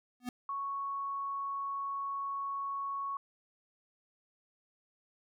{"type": "tone with exponential growth", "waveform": "square", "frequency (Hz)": 246.9, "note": "B3", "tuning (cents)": 0, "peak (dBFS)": -32, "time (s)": [0.2, 0.29], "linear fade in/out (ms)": 2, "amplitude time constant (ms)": 19}
{"type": "tone", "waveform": "sine", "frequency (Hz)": 1108.7, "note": "C#6", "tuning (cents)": 0, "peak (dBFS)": -34, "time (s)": [0.49, 3.17], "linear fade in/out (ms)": 2}
{"effects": []}